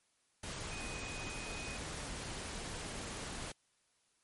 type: tone in noise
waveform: sine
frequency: 2500 Hz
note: D#7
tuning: 8 cents sharp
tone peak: -47 dBFS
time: 0.71-1.77 s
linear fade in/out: 5 ms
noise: pink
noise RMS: -43 dBFS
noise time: 0.43-3.52 s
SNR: -7 dB
effects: white hiss -75 dBFS RMS until 4.23 s + MP3 48 kbps